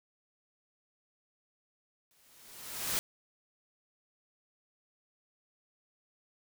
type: noise with exponential growth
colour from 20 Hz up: white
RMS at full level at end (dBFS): -30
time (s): 2.11-2.99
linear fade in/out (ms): 0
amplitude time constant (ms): 190
effects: none